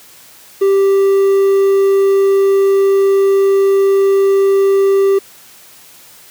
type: tone with quantisation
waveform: triangle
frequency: 392 Hz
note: G4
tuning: in tune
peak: -6 dBFS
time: 0.61-5.19 s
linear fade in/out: 10 ms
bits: 6
effects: white hiss -41 dBFS RMS until 6.3 s + high-pass 80 Hz 12 dB/octave